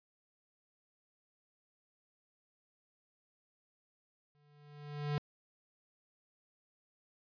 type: tone with exponential growth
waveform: square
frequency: 146.83 Hz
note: D3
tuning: in tune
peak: -31 dBFS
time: 4.35-5.18 s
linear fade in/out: 0 ms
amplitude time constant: 180 ms
effects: resampled to 11025 Hz